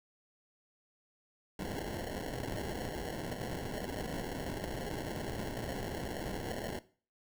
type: noise with sample-and-hold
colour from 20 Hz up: white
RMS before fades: -39 dBFS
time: 1.59-6.79 s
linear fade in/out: 2 ms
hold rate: 1225 Hz
effects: noise-tail reverb RT60 0.4 s tail -17 dB re dry